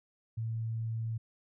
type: tone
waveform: sine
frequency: 113 Hz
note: A2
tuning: 47 cents sharp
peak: -32 dBFS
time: 0.37-1.18 s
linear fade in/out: 10 ms
effects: none